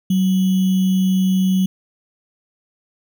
sine tone with sample-and-hold, 187.8 Hz, F#3, 26 cents sharp, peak -13 dBFS, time 0.1-1.66 s, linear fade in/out 5 ms, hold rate 3150 Hz, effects none

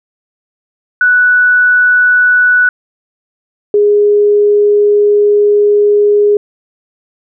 sine tone pair in turn, 1480 / 413.3 Hz, F#6 / G#4, 0 / -8 cents, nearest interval octave + minor seventh, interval 2208 cents, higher first, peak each -5 dBFS, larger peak neither, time 1.01-2.69 / 3.74-6.37 s, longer second, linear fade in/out 2 ms, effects none

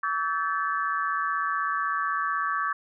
sine tone cluster, 1140 / 1296 / 1558 / 1735 Hz, C#6 / E6 / G6 / A6, +48 / -30 / -11 / -25 cents, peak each -27 / -32 / -33 / -32 dBFS, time 0.03-2.73 s, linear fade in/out 5 ms, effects none

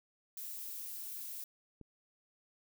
violet noise, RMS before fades -44 dBFS, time 0.37-1.44 s, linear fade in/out 2 ms
click, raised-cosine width 3 ms, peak -38 dBFS, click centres 1.813 s
effects none

